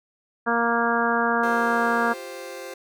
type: harmonic tone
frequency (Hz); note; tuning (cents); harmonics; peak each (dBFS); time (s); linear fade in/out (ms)
233.8; A#3; +5; 1 / 2 / 3 / 4 / 5 / 6 / 7; -27 / -27 / -27 / -27 / -27 / -27 / -27; 0.46-2.14; 20
type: chord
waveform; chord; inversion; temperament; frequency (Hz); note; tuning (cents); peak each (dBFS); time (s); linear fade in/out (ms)
sawtooth; F suspended second; none; just; 349.2 / 392.9 / 523.8; F4 / G4 / C5; 0 / +4 / +2; -37 / -36 / -32; 1.43-2.74; 5
effects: none